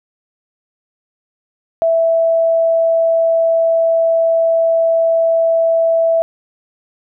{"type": "tone", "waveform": "sine", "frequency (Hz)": 659.3, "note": "E5", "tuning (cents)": 0, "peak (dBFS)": -10, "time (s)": [1.82, 6.22], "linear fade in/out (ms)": 0, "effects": []}